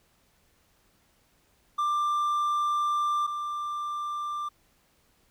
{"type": "tone pair in turn", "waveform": "triangle", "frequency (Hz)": [1185, 1185], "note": ["D6", "D6"], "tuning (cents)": [15, 15], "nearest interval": "unison", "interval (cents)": 0, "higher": "neither", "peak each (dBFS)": [-22, -28], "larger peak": "first", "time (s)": [[1.78, 3.27], [3.27, 4.49]], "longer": "first", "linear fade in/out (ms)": 10, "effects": ["pink hiss -66 dBFS RMS until 5.3 s"]}